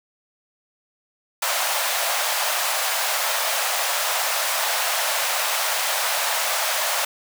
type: high-pass noise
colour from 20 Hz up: pink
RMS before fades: -23 dBFS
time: 1.42-7.05 s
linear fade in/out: 5 ms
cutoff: 580 Hz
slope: 48 dB/octave
effects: none